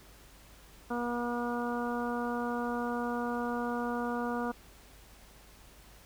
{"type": "harmonic tone", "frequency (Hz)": 240, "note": "B3", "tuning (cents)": -49, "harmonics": [1, 2, 3, 4, 5, 6], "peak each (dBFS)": [-34, -37, -39, -40, -41, -42], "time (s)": [0.9, 4.52], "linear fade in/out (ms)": 10, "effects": ["added 50 Hz sine -57 dBFS peak until 6.05 s", "pink hiss -57 dBFS RMS until 6.05 s"]}